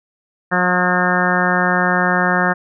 harmonic tone, 180 Hz, F#3, 47 cents flat, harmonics 1 / 2 / 3 / 4 / 5 / 6 / 7 / 8 / 9 / 10, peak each -20 / -25 / -24 / -22 / -25 / -24 / -23 / -23 / -20 / -22 dBFS, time 0.51-2.54 s, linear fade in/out 20 ms, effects none

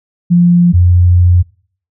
sine tone pair in turn, 174.61 / 88.68 Hz, F3 / F2, 0 / +27 cents, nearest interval octave, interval 1173 cents, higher first, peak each -4 dBFS, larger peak neither, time 0.3-0.73 / 0.73-1.43 s, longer second, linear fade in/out 20 ms, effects noise-tail reverb RT60 0.5 s tail -24 dB re dry

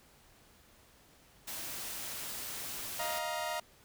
white noise, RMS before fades -41 dBFS, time 1.47-3.19 s, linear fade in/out 10 ms
sawtooth chord, Eb suspended second, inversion none, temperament equal with one note detuned, 622.3 / 698.5 / 944.3 Hz, Eb5 / F5 / Bb5, 0 / 0 / +22 cents, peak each -35 dBFS, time 2.99-3.6 s, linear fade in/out 5 ms
effects pink hiss -62 dBFS RMS until 3.84 s

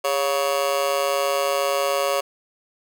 30% pulse tone with amplitude modulation, 558 Hz, C#5, 11 cents sharp, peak -13 dBFS, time 0.04-2.21 s, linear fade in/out 10 ms, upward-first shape sine, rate 149 Hz, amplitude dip 95%, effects none

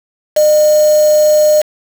sine tone with quantisation, 607 Hz, D#5, 43 cents flat, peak -6 dBFS, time 0.36-1.62 s, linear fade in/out 10 ms, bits 3, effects none

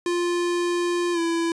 square tone with pitch glide, 349.2 to 334.4 Hz, F4 to E4, 0 to +25 cents, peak -22 dBFS, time 0.06-1.52 s, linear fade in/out 2 ms, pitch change -75 cents, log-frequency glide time 1.13-1.19 s, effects resampled to 22050 Hz

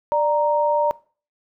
sine tone pair together, 591.6 / 932.3 Hz, D5 / A#5, +13 / 0 cents, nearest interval minor sixth, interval 787 cents, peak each -19 dBFS, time 0.12-0.91 s, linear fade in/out 0 ms, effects noise-tail reverb RT60 0.4 s tail -21 dB re dry

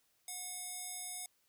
square tone with band-pass filter, 727 Hz, F#5, 31 cents flat, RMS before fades -44 dBFS, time 0.28-1.26 s, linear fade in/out 2 ms, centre 10000 Hz, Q 1.8, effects white hiss -75 dBFS RMS until 1.48 s

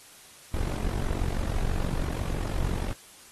brown noise with amplitude modulation, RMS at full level -25 dBFS, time 0.54-2.93 s, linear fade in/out 2 ms, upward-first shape sine, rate 46.1 Hz, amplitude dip 80%, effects white hiss -51 dBFS RMS until 3.31 s + AAC 32 kbps

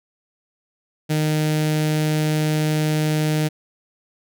sawtooth tone with notch filter, 153.8 Hz, D#3, 20 cents flat, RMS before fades -20 dBFS, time 1.09-3.49 s, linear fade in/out 20 ms, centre 1100 Hz, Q 1.4, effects none

